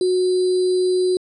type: tone with sample-and-hold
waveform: sine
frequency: 366.6 Hz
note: F#4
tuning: 16 cents flat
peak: -15 dBFS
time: 0.01-1.17 s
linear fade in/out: 2 ms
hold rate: 4410 Hz
effects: resampled to 24000 Hz